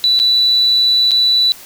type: tone with dropouts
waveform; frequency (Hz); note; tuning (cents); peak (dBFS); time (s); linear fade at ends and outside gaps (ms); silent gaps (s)
sine; 3963; B7; +5; -9; 0.04-1.52; 0; 0.191-0.199 / 1.109-1.116
effects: white hiss -37 dBFS RMS until 1.65 s